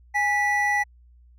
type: tone pair together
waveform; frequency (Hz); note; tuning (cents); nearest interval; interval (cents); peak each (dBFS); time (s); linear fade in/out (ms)
triangle; 824.5 / 1961; G#5 / B6; -13 / -13; octave + minor third; 1500; -22 / -20; 0.14-0.84; 20
effects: added 60 Hz sine -50 dBFS peak until 1.38 s